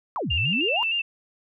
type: exponential two-way sweep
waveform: sine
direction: down then up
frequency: 1242 to 67.6 to 1027 Hz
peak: -25 dBFS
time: 0.16-0.83 s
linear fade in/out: 0 ms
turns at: 0.33 s
type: tone with vibrato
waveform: sine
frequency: 2729 Hz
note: F7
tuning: 41 cents flat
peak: -22 dBFS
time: 0.3-1.02 s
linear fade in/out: 10 ms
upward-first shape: square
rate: 6.5 Hz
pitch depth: 44 cents each way
effects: none

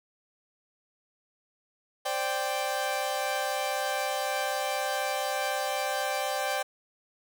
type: chord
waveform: sawtooth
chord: C suspended second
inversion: none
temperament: equal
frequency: 523.3 / 587.3 / 784 Hz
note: C5 / D5 / G5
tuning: 0 / 0 / 0 cents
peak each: -31 / -29 / -27 dBFS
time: 2.05-6.63 s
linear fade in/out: 10 ms
effects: none

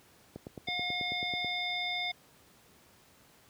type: click train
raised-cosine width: 2 ms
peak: -27 dBFS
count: 11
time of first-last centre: 0.36-1.446 s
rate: 9.21 Hz
type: harmonic tone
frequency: 717 Hz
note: F5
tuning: 45 cents sharp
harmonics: 1 / 3 / 5 / 7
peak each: -39 / -35 / -35 / -46 dBFS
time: 0.67-2.12 s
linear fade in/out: 10 ms
effects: pink hiss -61 dBFS RMS until 3.49 s + high-pass 80 Hz 12 dB/octave

